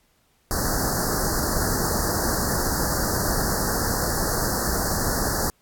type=band-stop noise; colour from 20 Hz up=pink; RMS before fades=-24 dBFS; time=0.51-5.5 s; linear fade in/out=0 ms; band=1800 to 4400 Hz; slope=96 dB/octave; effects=pink hiss -64 dBFS RMS until 5.61 s + AAC 64 kbps